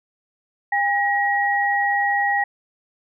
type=tone pair together; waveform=sine; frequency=808.5 / 1902 Hz; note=G#5 / A#6; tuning=-47 / +34 cents; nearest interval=octave + minor third; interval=1481 cents; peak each=-20 dBFS; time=0.72-2.44 s; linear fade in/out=5 ms; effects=none